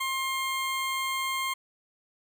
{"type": "tone", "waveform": "20% pulse", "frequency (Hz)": 1063, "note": "C6", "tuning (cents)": 27, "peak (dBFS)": -23, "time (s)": [0, 1.54], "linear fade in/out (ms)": 10, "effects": []}